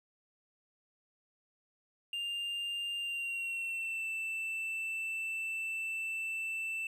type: tone with pitch glide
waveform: triangle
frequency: 2800 to 2660 Hz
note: F7 to E7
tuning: +4 to +15 cents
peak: -33 dBFS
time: 2.13-6.87 s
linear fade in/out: 2 ms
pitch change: -89 cents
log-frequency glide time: 2.98-4.08 s
effects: none